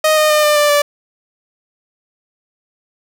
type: tone with pitch steps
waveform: sawtooth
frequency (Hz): 622.3 / 614.1 / 606 / 598 / 590.1 / 582.3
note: D#5 / D#5 / D#5 / D5 / D5 / D5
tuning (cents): 0 / -23 / -46 / +31 / +8 / -15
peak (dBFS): -6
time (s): 0.04-0.82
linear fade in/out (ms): 5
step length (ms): 130
effects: none